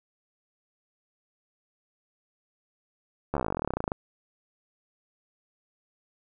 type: slowing click train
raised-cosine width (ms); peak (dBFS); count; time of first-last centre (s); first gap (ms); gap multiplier
1; -14; 25; 3.34-3.919; 13; 1.05
effects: none